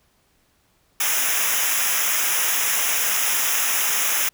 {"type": "noise with comb filter", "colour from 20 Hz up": "white", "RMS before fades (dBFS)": -21, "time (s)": [1, 4.29], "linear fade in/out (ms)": 5, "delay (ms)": 0.23, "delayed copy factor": -0.9, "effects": ["pink hiss -63 dBFS RMS until 4.33 s"]}